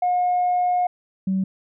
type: tone pair in turn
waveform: sine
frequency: 719 / 190.44 Hz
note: F#5 / G3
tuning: -50 / -50 cents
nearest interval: octave + major seventh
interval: 2300 cents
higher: first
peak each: -16 / -18 dBFS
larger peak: first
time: 0.02-0.87 / 1.27-1.44 s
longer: first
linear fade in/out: 5 ms
effects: tanh soft clip ceiling -14 dBFS